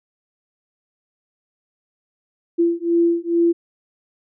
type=beating tone pair; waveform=sine; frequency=338.4 / 340.7 Hz; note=E4 / F4; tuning=+45 / -43 cents; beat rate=2.3 Hz; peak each=-18 dBFS; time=2.58-3.53 s; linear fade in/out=20 ms; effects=none